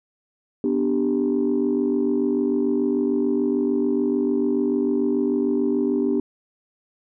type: chord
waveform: sine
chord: G major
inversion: first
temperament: equal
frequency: 246.9 / 293.7 / 392 Hz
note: B3 / D4 / G4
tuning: 0 / 0 / 0 cents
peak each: -22 dBFS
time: 0.64-6.2 s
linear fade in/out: 2 ms
effects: tanh soft clip ceiling -12 dBFS